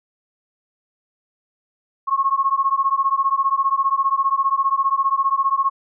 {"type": "beating tone pair", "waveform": "sine", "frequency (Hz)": [1082, 1097], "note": ["C#6", "C#6"], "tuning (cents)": [-42, -18], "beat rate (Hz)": 15, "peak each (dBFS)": -19, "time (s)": [2.07, 5.7], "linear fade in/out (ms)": 20, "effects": []}